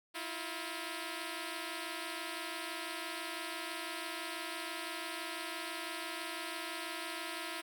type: tone pair together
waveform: 5% pulse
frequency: 323.2 / 349.2 Hz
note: E4 / F4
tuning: -34 / 0 cents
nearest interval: minor second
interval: 134 cents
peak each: -30 / -31 dBFS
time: 0.14-7.62 s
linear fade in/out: 20 ms
effects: none